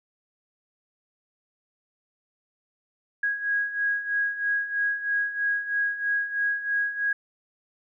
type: beating tone pair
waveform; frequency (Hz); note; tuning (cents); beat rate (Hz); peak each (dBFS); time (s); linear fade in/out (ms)
sine; 1647 / 1650.1; G#6 / G#6; -15 / -12; 3.1; -30 / -25; 3.23-7.13; 5
effects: none